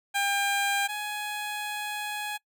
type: tone pair in turn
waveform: 15% pulse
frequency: 800 / 837 Hz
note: G5 / G#5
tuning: +35 / +13 cents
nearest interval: minor second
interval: 78 cents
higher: second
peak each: -18 / -25 dBFS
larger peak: first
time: 0.14-0.88 / 0.88-2.38 s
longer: second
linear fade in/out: 20 ms
effects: noise-tail reverb RT60 0.1 s tail -23 dB re dry